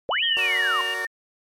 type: linear two-way sweep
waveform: sine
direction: up then down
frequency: 431.4 to 3277 to 1025 Hz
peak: -21 dBFS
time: 0.09-0.81 s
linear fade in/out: 0 ms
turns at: 0.24 s
type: tone with pitch glide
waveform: sine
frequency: 2960 to 2825 Hz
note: F#7 to F7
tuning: 0 to +19 cents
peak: -27 dBFS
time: 0.11-0.94 s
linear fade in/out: 2 ms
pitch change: -81 cents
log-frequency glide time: 0.39-0.81 s
type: tone with vibrato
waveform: sine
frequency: 1830 Hz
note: A#6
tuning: 32 cents flat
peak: -26 dBFS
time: 0.22-1.07 s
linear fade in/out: 10 ms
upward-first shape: sine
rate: 5.7 Hz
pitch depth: 21 cents each way
type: chord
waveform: 15% pulse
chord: Gb augmented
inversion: none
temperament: just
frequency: 370 / 462.5 / 578.1 Hz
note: Gb4 / Bb4 / D5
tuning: 0 / -14 / -27 cents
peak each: -29 dBFS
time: 0.37-1.05 s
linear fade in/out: 0 ms
effects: MP3 64 kbps